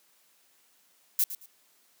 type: noise with echo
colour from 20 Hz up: violet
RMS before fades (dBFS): -24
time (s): 1.19-1.24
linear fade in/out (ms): 2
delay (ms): 110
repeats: 2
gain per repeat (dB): -13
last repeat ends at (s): 1.46
effects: white hiss -65 dBFS RMS until 2 s + high-pass 200 Hz 12 dB/octave